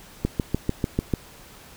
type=click train; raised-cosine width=3 ms; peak=-8 dBFS; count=7; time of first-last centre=0.25-1.138 s; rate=6.76 Hz; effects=pink hiss -47 dBFS RMS until 1.76 s